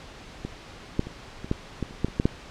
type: clicks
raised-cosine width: 3 ms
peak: -18 / -9 / -23 / -23 / -10 / -14 / -28 / -9 / -25 / -9 / -6 dBFS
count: 11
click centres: 0.45 / 0.994 / 1.07 / 1.445 / 1.514 / 1.827 / 1.909 / 2.046 / 2.084 / 2.199 / 2.255 s
effects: pink hiss -44 dBFS RMS until 2.5 s + low-pass 5000 Hz 12 dB/octave